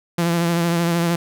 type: tone with vibrato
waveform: sawtooth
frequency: 170 Hz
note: F3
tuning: 46 cents flat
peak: -13 dBFS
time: 0.18-1.16 s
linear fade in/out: 5 ms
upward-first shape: triangle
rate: 13 Hz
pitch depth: 37 cents each way
effects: none